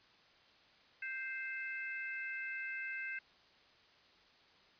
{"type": "harmonic tone", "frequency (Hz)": 523.3, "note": "C5", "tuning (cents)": 0, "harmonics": [3, 4, 5], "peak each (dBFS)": [-42, -44, -46], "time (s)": [1.02, 3.19], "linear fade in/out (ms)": 5, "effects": ["white hiss -65 dBFS RMS until 4.79 s", "resampled to 11025 Hz"]}